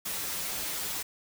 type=noise with comb filter; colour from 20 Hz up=white; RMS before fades=-34 dBFS; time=0.05-1.03 s; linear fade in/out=10 ms; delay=8.4 ms; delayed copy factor=-1; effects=none